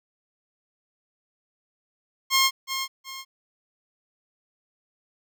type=tone with echo; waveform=10% pulse; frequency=1071 Hz; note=C6; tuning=40 cents sharp; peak=-9 dBFS; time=2.3-2.51 s; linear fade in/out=50 ms; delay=370 ms; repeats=2; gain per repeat=-9 dB; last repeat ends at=3.25 s; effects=none